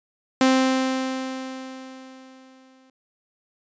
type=tone with exponential decay; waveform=sawtooth; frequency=261.6 Hz; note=C4; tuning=in tune; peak=-10 dBFS; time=0.41-2.9 s; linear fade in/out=2 ms; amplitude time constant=540 ms; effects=resampled to 16000 Hz